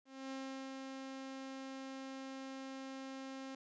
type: tone with ADSR envelope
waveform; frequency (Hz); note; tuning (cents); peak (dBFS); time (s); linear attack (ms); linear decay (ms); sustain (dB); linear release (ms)
sawtooth; 267; C4; +35; -38; 0.05-3.55; 260; 400; -3; 4
effects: resampled to 16000 Hz + 13-bit